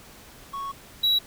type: tone pair in turn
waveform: triangle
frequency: 1108 / 3890 Hz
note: C#6 / B7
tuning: -1 / -27 cents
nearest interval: octave + minor seventh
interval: 2174 cents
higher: second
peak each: -28 / -17 dBFS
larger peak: second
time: 0.53-0.72 / 1.03-1.19 s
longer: first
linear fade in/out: 10 ms
effects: pink hiss -48 dBFS RMS until 1.26 s